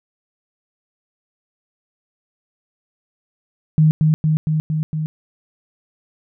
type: tone with echo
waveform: sine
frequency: 155.56 Hz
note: D#3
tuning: in tune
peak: -9 dBFS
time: 3.78-3.91 s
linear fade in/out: 0 ms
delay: 230 ms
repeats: 5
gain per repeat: -2 dB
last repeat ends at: 5.06 s
effects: none